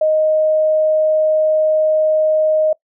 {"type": "tone", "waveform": "sine", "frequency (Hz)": 622.3, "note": "D#5", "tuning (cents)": 0, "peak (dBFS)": -11, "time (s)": [0.01, 2.73], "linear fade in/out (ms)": 5, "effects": ["noise-tail reverb RT60 0.1 s tail -22 dB re dry"]}